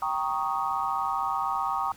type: chord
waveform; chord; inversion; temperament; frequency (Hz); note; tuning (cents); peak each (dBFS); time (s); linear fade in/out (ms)
sine; Eb dominant seventh; first; equal; 784 / 932.3 / 1108.7 / 1244.5; G5 / Bb5 / Db6 / Eb6; 0 / 0 / 0 / 0; -31; 0.02-1.92; 2
effects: pink hiss -52 dBFS RMS until 1.96 s